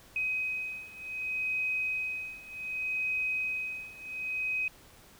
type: beating tone pair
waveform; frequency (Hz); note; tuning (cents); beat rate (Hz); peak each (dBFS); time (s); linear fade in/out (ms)
sine; 2522 / 2522.66; D#7 / D#7; +23 / +23; 0.66; -35 / -33; 0.16-4.68; 2
effects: pink hiss -56 dBFS RMS until 5.19 s